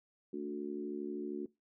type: harmonic tone with a mistuned harmonic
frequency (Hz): 72.7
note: D2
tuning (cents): -17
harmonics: 3 / 4 / 5 / 6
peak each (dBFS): -44 / -41 / -40 / -52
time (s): 0.33-1.46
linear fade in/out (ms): 5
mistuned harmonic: 3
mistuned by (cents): +23
effects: noise-tail reverb RT60 0.2 s tail -20 dB re dry